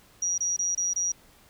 sine tone bursts, 5760 Hz, F#8, 47 cents flat, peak -24 dBFS, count 5, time 0.22-1.12 s, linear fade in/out 5 ms, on 160 ms, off 25 ms, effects pink hiss -57 dBFS RMS until 1.49 s

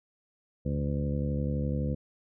harmonic tone with a mistuned harmonic, 71.9 Hz, D2, 36 cents flat, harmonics 1 / 2 / 3 / 4 / 5 / 6 / 7 / 8, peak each -32 / -31 / -34 / -39 / -45 / -49 / -38 / -49 dBFS, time 0.65-1.95 s, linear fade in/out 10 ms, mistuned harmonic 1, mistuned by +89 cents, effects none

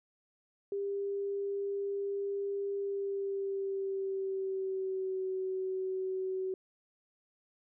sine tone with pitch glide, 399.1 to 376.7 Hz, G4 to F#4, +31 to +31 cents, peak -32 dBFS, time 0.72-6.54 s, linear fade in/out 2 ms, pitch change -100 cents, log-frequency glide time 2.76-5.25 s, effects none

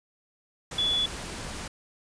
sine tone in noise, 3426 Hz, A7, 47 cents flat, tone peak -23 dBFS, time 0.78-1.06 s, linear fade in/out 5 ms, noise pink, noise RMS -37 dBFS, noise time 0.71-1.68 s, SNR +11 dB, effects resampled to 22050 Hz

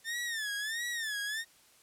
sawtooth tone with vibrato, 1781 Hz, A6, 21 cents sharp, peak -30 dBFS, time 0.04-1.45 s, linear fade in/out 50 ms, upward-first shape sine, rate 1.5 Hz, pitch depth 140 cents each way, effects white hiss -62 dBFS RMS until 1.82 s + low-pass 12000 Hz 12 dB/octave

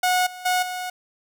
sawtooth tone with level steps, 730 Hz, F#5, 24 cents flat, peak -14 / -32 / -15 / -24 dBFS, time 0.03-0.9 s, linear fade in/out 5 ms, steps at 0.26 / 0.45 / 0.62 s, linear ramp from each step 10 ms, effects none

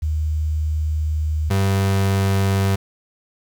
sine / 35% pulse tone pair in turn, 77.3 / 97.39 Hz, D#2 / G2, -11 / -11 cents, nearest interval major third, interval 400 cents, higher second, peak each -18 / -14 dBFS, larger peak second, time 0.02-1.5 / 1.5-2.76 s, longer first, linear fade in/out 10 ms, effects 8-bit

